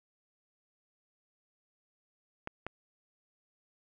clicks, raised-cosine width 0.5 ms, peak -22 dBFS, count 2, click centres 2.474 / 2.666 s, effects none

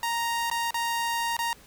sawtooth tone with dropouts, 932.3 Hz, A#5, in tune, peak -22 dBFS, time 0.03-1.53 s, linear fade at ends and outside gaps 1 ms, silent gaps 0.5-0.513 / 0.707-0.743 / 1.367-1.39 s, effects pink hiss -53 dBFS RMS until 1.66 s

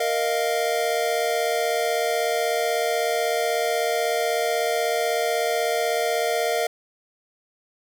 square chord, Bb suspended fourth, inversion none, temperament equal, 466.2 / 622.3 / 698.5 Hz, Bb4 / Eb5 / F5, 0 / 0 / 0 cents, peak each -26 / -27 / -26 dBFS, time 0-6.67 s, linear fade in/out 5 ms, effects none

